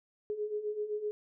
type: beating tone pair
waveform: sine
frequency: 415.3 / 423.1 Hz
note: G#4 / G#4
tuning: 0 / +32 cents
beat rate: 7.8 Hz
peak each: -39 / -34 dBFS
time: 0.3-1.11 s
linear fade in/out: 0 ms
effects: none